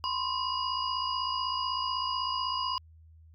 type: tone cluster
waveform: sine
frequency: 1008 / 1064 / 2885 / 4895 Hz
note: B5 / C6 / F#7 / D#8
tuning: +35 / +29 / -44 / -29 cents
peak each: -34 / -33 / -37 / -35 dBFS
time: 0.04-2.78 s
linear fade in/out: 0 ms
effects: added 80 Hz sine -52 dBFS peak until 3.34 s